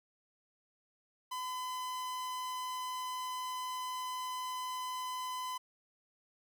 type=tone; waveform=45% pulse; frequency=1012 Hz; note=B5; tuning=42 cents sharp; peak=-37 dBFS; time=1.31-5.58 s; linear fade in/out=10 ms; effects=none